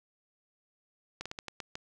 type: slowing click train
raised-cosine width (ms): 0.2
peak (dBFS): -21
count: 7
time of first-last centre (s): 1.21-1.754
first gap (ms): 46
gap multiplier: 1.27
effects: none